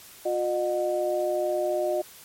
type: tone cluster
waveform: sine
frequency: 357.5 / 611 / 734 Hz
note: F4 / D#5 / F#5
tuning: +41 / -32 / -14 cents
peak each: -28 / -25 / -33 dBFS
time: 0.25-2.02 s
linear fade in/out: 10 ms
effects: white hiss -48 dBFS RMS until 2.24 s + MP3 64 kbps